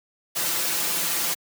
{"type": "noise with comb filter", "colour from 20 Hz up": "white", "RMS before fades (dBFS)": -25, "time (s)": [0.35, 1.35], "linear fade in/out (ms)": 20, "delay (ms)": 5.9, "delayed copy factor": 0.75, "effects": ["high-pass 150 Hz 12 dB/octave"]}